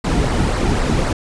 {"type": "noise with flanger", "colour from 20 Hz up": "brown", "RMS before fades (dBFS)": -17, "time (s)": [0.04, 1.13], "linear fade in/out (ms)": 5, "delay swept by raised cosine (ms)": [0.3, 1.9], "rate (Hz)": 3.9, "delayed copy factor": -0.55, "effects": ["resampled to 22050 Hz"]}